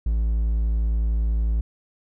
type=tone; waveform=triangle; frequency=55.4 Hz; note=A1; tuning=13 cents sharp; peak=-17 dBFS; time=0.06-1.61 s; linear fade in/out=5 ms; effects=none